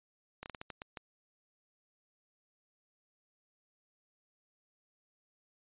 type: slowing click train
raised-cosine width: 0.3 ms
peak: -26 dBFS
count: 8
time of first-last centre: 0.43-0.972 s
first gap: 29 ms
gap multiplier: 1.32
effects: resampled to 8000 Hz